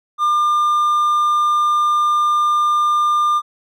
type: tone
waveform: triangle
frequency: 1200 Hz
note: D6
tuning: 37 cents sharp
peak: -11 dBFS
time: 0.18-3.42 s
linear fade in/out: 50 ms
effects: none